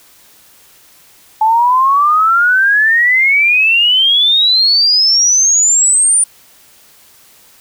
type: exponential sweep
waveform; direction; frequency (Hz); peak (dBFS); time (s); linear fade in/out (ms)
sine; up; 860 to 9397; -7; 1.41-6.24; 5
effects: white hiss -45 dBFS RMS until 7.6 s